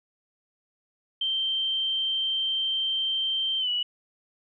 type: tone with pitch glide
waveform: sine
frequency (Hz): 3134 to 2941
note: G7 to F#7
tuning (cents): -1 to -11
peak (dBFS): -24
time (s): 1.21-3.83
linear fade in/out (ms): 5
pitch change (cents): -110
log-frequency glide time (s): 3.59-3.69
effects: none

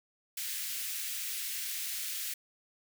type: high-pass noise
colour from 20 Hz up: white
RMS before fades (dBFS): -37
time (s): 0.37-2.34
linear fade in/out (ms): 5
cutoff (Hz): 1800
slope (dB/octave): 24
effects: none

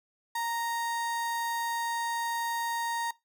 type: tone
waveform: 35% pulse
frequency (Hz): 931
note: A#5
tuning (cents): -2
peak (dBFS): -28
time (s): 0.35-3.11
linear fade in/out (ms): 5
effects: noise-tail reverb RT60 0.2 s tail -20 dB re dry

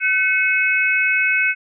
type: tone cluster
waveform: sine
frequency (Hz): 1517 / 2192 / 2554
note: F#6 / C#7 / D#7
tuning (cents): +43 / -20 / +45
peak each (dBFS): -19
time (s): 0-1.55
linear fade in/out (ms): 50
effects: none

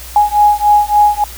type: beating tone pair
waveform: sine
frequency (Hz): 830 / 833.5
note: G#5 / G#5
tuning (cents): -1 / +6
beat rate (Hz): 3.5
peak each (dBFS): -10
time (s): 0.16-1.24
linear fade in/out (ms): 2
effects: added 60 Hz sine -31 dBFS peak until 1.37 s + white hiss -32 dBFS RMS until 1.37 s

